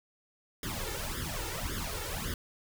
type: noise with flanger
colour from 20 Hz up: pink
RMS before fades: -36 dBFS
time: 0.63-2.34 s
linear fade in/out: 2 ms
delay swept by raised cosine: 0.58 to 2.28 ms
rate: 1.8 Hz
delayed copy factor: +0.9
effects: none